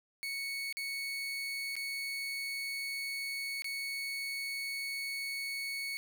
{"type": "tone with dropouts", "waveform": "30% pulse", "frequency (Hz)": 2217, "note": "C#7", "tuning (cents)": 0, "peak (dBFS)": -33, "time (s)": [0.23, 5.97], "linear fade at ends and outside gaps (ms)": 0, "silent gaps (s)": [[0.726, 0.77], [1.755, 1.765], [3.621, 3.644]], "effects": []}